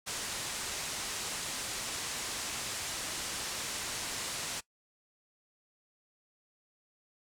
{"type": "low-pass noise", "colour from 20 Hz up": "white", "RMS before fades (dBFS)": -38, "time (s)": [0.06, 4.61], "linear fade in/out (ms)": 20, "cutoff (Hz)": 9100, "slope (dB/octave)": 24, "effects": ["noise-tail reverb RT60 0.1 s tail -20 dB re dry"]}